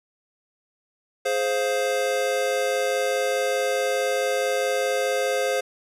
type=chord; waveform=square; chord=F minor; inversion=first; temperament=just; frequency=419.1 / 523.8 / 698.5 Hz; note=Ab4 / C5 / F5; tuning=+16 / +2 / 0 cents; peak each=-29 / -24 / -30 dBFS; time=1.25-5.61 s; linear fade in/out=10 ms; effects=low-pass 12000 Hz 12 dB/octave